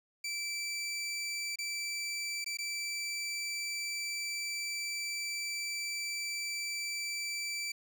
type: tone with dropouts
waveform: 20% pulse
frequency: 2328 Hz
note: D7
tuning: 16 cents flat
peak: -30 dBFS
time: 0.24-7.72 s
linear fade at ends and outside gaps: 5 ms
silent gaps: 1.558-1.586 / 2.444-2.461 / 2.572-2.586 s
effects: 12-bit